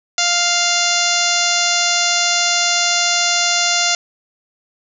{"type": "harmonic tone", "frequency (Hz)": 698.5, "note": "F5", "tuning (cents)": 0, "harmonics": [1, 2, 3, 4, 5, 6, 7, 8, 9, 10], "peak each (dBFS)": [-23, -23, -23, -23, -23, -23, -23, -23, -23, -23], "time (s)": [0.18, 3.95], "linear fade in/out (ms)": 2, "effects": []}